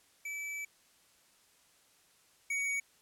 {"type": "tone pair in turn", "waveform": "square", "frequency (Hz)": [2306, 2246], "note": ["D7", "C#7"], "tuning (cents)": [-32, 22], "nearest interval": "unison", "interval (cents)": 46, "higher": "first", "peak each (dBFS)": [-38, -32], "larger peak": "second", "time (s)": [[0.25, 0.65], [2.5, 2.8]], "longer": "first", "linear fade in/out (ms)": 5, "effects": ["white hiss -66 dBFS RMS until 3.01 s", "low-pass 11000 Hz 12 dB/octave"]}